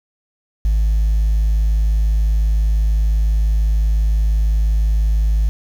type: tone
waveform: sine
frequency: 52.9 Hz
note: G#1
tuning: 33 cents sharp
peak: -10 dBFS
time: 0.65-5.49 s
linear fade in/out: 0 ms
effects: tanh soft clip ceiling -11 dBFS + 7-bit